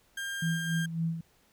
35% pulse tone, 1600 Hz, G6, 35 cents sharp, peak -32 dBFS, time 0.17-0.86 s, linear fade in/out 5 ms
sine tone with tremolo, 164.81 Hz, E3, in tune, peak -26 dBFS, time 0.42-1.21 s, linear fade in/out 5 ms, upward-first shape sine, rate 3.6 Hz, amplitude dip 65%
effects pink hiss -66 dBFS RMS until 1.52 s

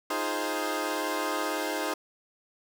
15% pulse chord, F minor seventh, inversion third, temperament equal, 311.1 / 349.2 / 415.3 / 523.3 Hz, Eb4 / F4 / Ab4 / C5, 0 / 0 / 0 / 0 cents, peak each -26 / -30 / -28 / -28 dBFS, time 0.1-1.94 s, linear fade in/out 5 ms, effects none

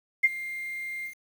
sine tone with ADSR envelope, 2109 Hz, C7, 13 cents sharp, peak -14 dBFS, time 0.23-1.15 s, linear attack 16 ms, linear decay 32 ms, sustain -18 dB, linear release 100 ms, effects 8-bit

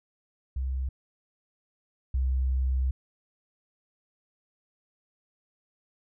sine tone pair in turn, 65.41 / 64.85 Hz, C2 / C2, 0 / -15 cents, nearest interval unison, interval 15 cents, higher first, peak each -27 / -23 dBFS, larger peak second, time 0.56-0.89 / 2.14-2.91 s, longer second, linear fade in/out 5 ms, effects none

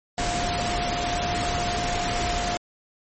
sine tone in noise, 705 Hz, F5, 16 cents sharp, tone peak -27 dBFS, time 0.18-2.57 s, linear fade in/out 0 ms, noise pink, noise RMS -27 dBFS, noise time 0.18-2.57 s, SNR -3 dB, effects MP3 32 kbps

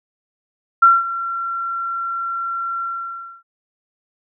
sine tone with ADSR envelope, 1364 Hz, F6, 41 cents flat, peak -5 dBFS, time 0.82-3.43 s, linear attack 9 ms, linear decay 200 ms, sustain -16 dB, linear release 610 ms, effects none

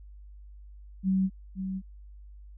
sine tone with echo, 190 Hz, F#3, 46 cents sharp, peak -22 dBFS, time 1.03-1.3 s, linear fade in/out 50 ms, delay 520 ms, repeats 1, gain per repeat -8 dB, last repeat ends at 1.82 s, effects added 50 Hz sine -45 dBFS peak until 2.57 s

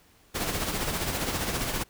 pink noise with tremolo, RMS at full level -28 dBFS, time 0.34-1.84 s, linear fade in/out 20 ms, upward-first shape sine, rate 15 Hz, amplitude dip 45%, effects pink hiss -60 dBFS RMS until 1.89 s

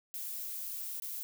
violet noise with dropouts, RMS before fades -40 dBFS, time 0.14-1.23 s, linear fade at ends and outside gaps 0 ms, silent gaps 0.999-1.022 s, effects none

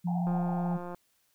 sine tone with vibrato, 174.61 Hz, F3, in tune, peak -27 dBFS, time 0.04-0.78 s, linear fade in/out 20 ms, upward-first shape triangle, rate 18 Hz, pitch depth 20 cents each way
white band-pass noise, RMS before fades -40 dBFS, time 0.07-0.76 s, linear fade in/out 5 ms, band 700 to 840 Hz, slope 96 dB/octave
click train, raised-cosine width 1 ms, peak -27 dBFS, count 120, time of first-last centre 0.27-0.946 s, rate 176 Hz
effects white hiss -71 dBFS RMS until 1.34 s

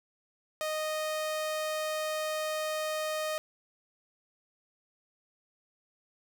sawtooth tone, 620 Hz, D#5, 6 cents flat, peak -27 dBFS, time 0.61-3.38 s, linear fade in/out 0 ms, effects none

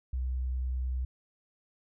sine tone with vibrato, 63.5 Hz, B1, 49 cents sharp, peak -29 dBFS, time 0.13-1.05 s, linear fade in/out 5 ms, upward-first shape sine, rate 10 Hz, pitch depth 8 cents each way, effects none

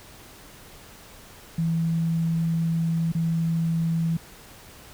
sine tone with dropouts, 164.81 Hz, E3, in tune, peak -21 dBFS, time 1.58-4.17 s, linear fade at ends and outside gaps 5 ms, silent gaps 3.12-3.149 s, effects pink hiss -47 dBFS RMS until 4.93 s

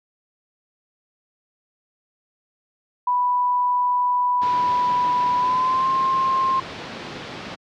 sine tone with pitch glide, 987 to 1057.8 Hz, B5 to C6, -1 to +19 cents, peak -17 dBFS, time 3.07-6.6 s, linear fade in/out 5 ms, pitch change +120 cents, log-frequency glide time 5.37-5.88 s
pink low-pass noise, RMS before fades -33 dBFS, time 4.41-7.56 s, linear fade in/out 20 ms, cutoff 4600 Hz, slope 24 dB/octave
effects high-pass 150 Hz 12 dB/octave

